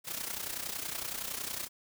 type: noise with amplitude modulation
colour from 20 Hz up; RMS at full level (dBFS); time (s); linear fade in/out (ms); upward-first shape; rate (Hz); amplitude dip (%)
white; -35; 0.04-1.69; 50; sine; 30.8; 70
effects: none